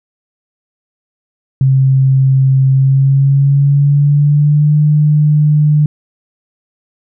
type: tone with pitch glide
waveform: sine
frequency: 133.6 to 149.96 Hz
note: C3 to D3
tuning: +36 to +36 cents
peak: -6 dBFS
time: 1.61-5.86 s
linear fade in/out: 2 ms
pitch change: +200 cents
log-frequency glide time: 2.71-4.75 s
effects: none